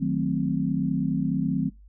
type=chord; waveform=sine; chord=D# diminished seventh; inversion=none; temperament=equal; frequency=155.56 / 185 / 220 / 261.6 Hz; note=D#3 / F#3 / A3 / C4; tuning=0 / 0 / 0 / 0 cents; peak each=-28 / -27 / -30 / -27 dBFS; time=0-1.7 s; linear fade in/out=20 ms; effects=noise-tail reverb RT60 0.2 s tail -24 dB re dry + added 50 Hz sine -47 dBFS peak until 1.88 s

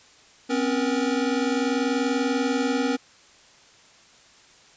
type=tone cluster; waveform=square; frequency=252.8 / 273.1 / 476.1 Hz; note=B3 / C#4 / A#4; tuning=+41 / -26 / +37 cents; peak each=-27 / -26 / -28 dBFS; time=0.49-2.97 s; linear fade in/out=20 ms; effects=white hiss -53 dBFS RMS until 4.76 s + resampled to 16000 Hz

